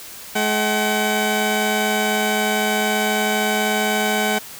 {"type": "tone pair together", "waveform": "15% pulse", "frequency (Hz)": [212.7, 758.6], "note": ["G#3", "F#5"], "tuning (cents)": [42, 43], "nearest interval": "octave + minor seventh", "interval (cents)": 2201, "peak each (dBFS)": -14, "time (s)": [0.35, 4.39], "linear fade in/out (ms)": 10, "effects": ["white hiss -37 dBFS RMS until 4.59 s"]}